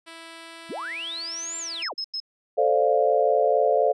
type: tone with pitch glide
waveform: 5% pulse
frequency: 329.6 to 332.7 Hz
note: E4 to E4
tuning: 0 to +16 cents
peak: -29 dBFS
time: 0.06-1.84 s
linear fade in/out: 20 ms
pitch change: +16 cents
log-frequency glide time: 0.29-1.23 s
type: linear two-way sweep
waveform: sine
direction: up then down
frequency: 117.6 to 7470 to 195.4 Hz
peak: -30 dBFS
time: 0.69-1.94 s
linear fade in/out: 20 ms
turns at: 1.58 s
type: tone bursts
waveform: sine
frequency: 5170 Hz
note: E8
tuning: 34 cents flat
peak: -27 dBFS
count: 3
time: 1.82-2.202 s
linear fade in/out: 5 ms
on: 66 ms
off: 92 ms
type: chord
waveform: sine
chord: D minor seventh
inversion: second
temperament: equal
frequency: 440 / 523.3 / 587.3 / 698.5 Hz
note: A4 / C5 / D5 / F5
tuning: 0 / 0 / 0 / 0 cents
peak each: -23 dBFS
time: 2.57-3.93 s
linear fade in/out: 20 ms
effects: resampled to 22050 Hz